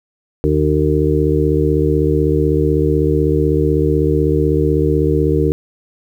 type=harmonic tone; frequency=76 Hz; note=D#2; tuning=40 cents flat; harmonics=1 / 2 / 4 / 5 / 6; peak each=-18 / -18 / -18 / -18 / -18 dBFS; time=0.44-5.52 s; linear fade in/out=0 ms; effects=8-bit